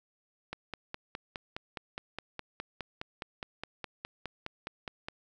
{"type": "click train", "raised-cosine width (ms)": 0.3, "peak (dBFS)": -21, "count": 23, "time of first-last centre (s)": [0.53, 5.085], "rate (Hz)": 4.83, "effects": []}